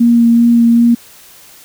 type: tone with vibrato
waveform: sine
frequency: 234.4 Hz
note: A#3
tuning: 10 cents sharp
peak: -5 dBFS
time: 0-0.95 s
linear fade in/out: 10 ms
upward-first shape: sine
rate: 2.6 Hz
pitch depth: 13 cents each way
effects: white hiss -40 dBFS RMS until 1.64 s